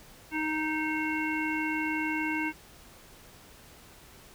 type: harmonic tone with a mistuned harmonic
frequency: 311.1 Hz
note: D#4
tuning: in tune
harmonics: 1 / 3 / 5 / 7 / 9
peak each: -31 / -36 / -36 / -34 / -38 dBFS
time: 0.31-2.53 s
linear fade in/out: 50 ms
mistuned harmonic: 9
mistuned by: -42 cents
effects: pink hiss -53 dBFS RMS until 4.34 s